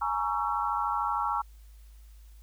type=chord; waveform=sine; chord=A# half-diminished seventh; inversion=third; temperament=just; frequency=839.1 / 932.3 / 1118.8 / 1342.6 Hz; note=G#5 / A#5 / C#6 / E6; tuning=+18 / 0 / +16 / +31 cents; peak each=-32 dBFS; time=0.01-1.42 s; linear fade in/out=10 ms; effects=added 53 Hz sine -48 dBFS peak until 2.42 s + white hiss -65 dBFS RMS until 2.42 s